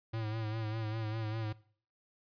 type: tone with vibrato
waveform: square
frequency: 110 Hz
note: A2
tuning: in tune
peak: -35 dBFS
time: 0.13-1.53 s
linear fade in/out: 10 ms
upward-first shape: sine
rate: 5 Hz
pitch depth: 50 cents each way
effects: noise-tail reverb RT60 0.5 s tail -20 dB re dry + resampled to 11025 Hz